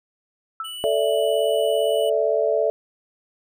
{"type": "tone with exponential decay", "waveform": "sine", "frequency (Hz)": 1318.5, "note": "E6", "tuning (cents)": 0, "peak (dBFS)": -23, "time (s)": [0.6, 0.78], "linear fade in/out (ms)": 2, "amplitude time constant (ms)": 37}
{"type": "tone", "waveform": "square", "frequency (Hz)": 2960, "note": "F#7", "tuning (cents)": 0, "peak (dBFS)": -32, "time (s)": [0.64, 2.1], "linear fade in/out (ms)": 10}
{"type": "chord", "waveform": "sine", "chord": "A suspended fourth", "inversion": "none", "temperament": "equal with one note detuned", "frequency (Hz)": [440, 581.6, 659.3], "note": ["A4", "D5", "E5"], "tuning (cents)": [0, -17, 0], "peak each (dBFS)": -22, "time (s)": [0.84, 2.7], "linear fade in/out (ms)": 0}
{"effects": []}